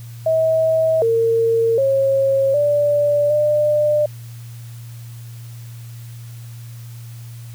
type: tone with pitch steps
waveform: sine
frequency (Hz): 642 / 456.7 / 543 / 584 / 598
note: E5 / A#4 / C#5 / D5 / D5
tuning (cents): -46 / -36 / -36 / -10 / +31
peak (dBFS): -13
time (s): 0.26-4.06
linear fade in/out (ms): 5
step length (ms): 760
effects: added 117 Hz sine -32 dBFS peak until 7.54 s + white hiss -47 dBFS RMS until 7.54 s